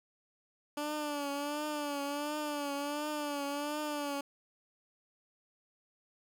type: tone with vibrato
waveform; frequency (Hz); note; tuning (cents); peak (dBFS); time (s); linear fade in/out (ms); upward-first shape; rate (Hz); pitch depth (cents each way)
15% pulse; 291.8; D4; -11; -28; 0.77-4.21; 5; triangle; 1.4; 69
effects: none